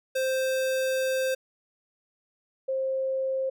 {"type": "tone pair in turn", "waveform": ["square", "sine"], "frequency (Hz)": [523.3, 529.7], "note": ["C5", "C5"], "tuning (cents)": [0, 21], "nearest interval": "unison", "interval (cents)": 21, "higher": "second", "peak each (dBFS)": -25, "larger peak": "neither", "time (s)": [[0.15, 1.35], [2.68, 3.5]], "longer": "first", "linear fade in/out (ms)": 10, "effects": []}